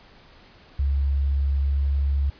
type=tone with pitch glide; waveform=sine; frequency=69.3 to 69.7 Hz; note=C#2 to C#2; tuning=0 to +10 cents; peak=-19 dBFS; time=0.79-2.3 s; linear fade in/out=5 ms; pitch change=+10 cents; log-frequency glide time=1.6-1.75 s; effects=pink hiss -51 dBFS RMS until 2.39 s + resampled to 11025 Hz